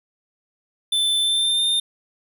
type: tone with pitch glide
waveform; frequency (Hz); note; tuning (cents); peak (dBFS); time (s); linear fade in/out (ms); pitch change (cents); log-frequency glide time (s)
square; 3530 to 3621; A7 to A7; +5 to +49; -18; 0.92-1.8; 5; +44; 1.21-1.65
effects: 10-bit